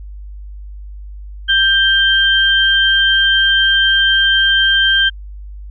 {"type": "tone pair together", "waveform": "sine", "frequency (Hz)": [1576, 3152], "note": ["G6", "G7"], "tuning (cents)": [9, 9], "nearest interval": "octave", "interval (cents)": 1200, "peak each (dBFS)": -12, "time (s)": [1.48, 5.1], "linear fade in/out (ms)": 20, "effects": ["added 50 Hz sine -28 dBFS peak until 5.7 s"]}